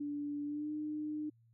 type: tone with pitch glide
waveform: sine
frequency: 290.5 to 302.8 Hz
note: D4 to D#4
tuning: -19 to -47 cents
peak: -36 dBFS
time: 0-1.3 s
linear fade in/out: 10 ms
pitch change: +72 cents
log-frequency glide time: 0.45-0.71 s
effects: added 115 Hz sine -64 dBFS peak until 1.53 s